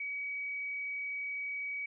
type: tone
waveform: sine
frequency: 2268 Hz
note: C#7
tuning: 39 cents sharp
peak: -35 dBFS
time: 0-1.86 s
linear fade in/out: 5 ms
effects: none